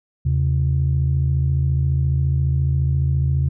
sine tone pair together, 80.4 / 134.9 Hz, E2 / C#3, -43 / -47 cents, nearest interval major sixth, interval 896 cents, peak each -18 / -17 dBFS, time 0.25-3.49 s, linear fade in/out 10 ms, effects tanh soft clip ceiling -10 dBFS

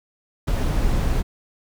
brown noise with ADSR envelope, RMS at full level -18 dBFS, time 0.47-1.23 s, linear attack 12 ms, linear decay 21 ms, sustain -2 dB, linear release 30 ms, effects none

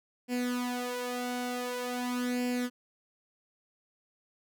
sawtooth tone with flanger, 246.9 Hz, B3, in tune, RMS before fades -33 dBFS, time 0.28-2.7 s, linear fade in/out 50 ms, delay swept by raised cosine 0.4 to 2.7 ms, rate 0.46 Hz, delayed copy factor +0.75, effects none

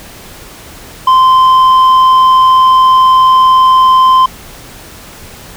sine tone with tanh clipping, 1037 Hz, C6, 16 cents flat, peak -4 dBFS, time 1.07-4.26 s, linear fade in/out 5 ms, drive 5 dB, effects pink hiss -32 dBFS RMS until 5.56 s

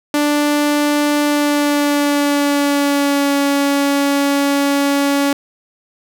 sawtooth tone with pitch glide, 293.7 to 281.6 Hz, D4 to C#4, 0 to +27 cents, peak -9 dBFS, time 0.14-5.33 s, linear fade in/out 2 ms, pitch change -73 cents, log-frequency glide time 1.23-3.35 s, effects none

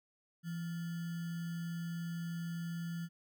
sine tone with sample-and-hold, 168.5 Hz, E3, 38 cents sharp, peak -37 dBFS, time 0.43-3.09 s, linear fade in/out 50 ms, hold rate 1575 Hz, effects none

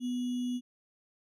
sine tone with sample-and-hold, 246.9 Hz, B3, in tune, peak -30 dBFS, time 0-0.61 s, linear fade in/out 50 ms, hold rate 3150 Hz, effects low-pass 9000 Hz 12 dB/octave

